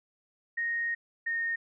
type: tone pair in turn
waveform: sine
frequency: 1863 / 1843.7 Hz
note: A#6 / A#6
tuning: -2 / -20 cents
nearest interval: unison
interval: 18 cents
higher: first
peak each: -28 dBFS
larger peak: neither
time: 0.57-0.95 / 1.26-1.56 s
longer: first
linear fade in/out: 10 ms
effects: none